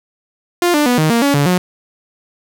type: tone with pitch steps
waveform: sawtooth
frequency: 350.5 / 296.2 / 245.7 / 156 / 233.3 / 282.2 / 143.2 / 180.9 Hz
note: F4 / D4 / B3 / D#3 / A#3 / C#4 / D3 / F#3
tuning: +6 / +15 / -9 / +5 / +2 / +31 / -43 / -39 cents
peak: -7 dBFS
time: 0.62-1.58 s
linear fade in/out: 2 ms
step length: 120 ms
effects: none